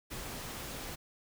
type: noise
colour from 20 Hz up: pink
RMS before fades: -42 dBFS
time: 0.1-0.96 s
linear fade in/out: 20 ms
effects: none